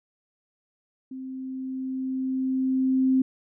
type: tone with level ramp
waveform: sine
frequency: 261.6 Hz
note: C4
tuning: in tune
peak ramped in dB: -34 to -17 dBFS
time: 1.11-3.22 s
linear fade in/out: 5 ms
effects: none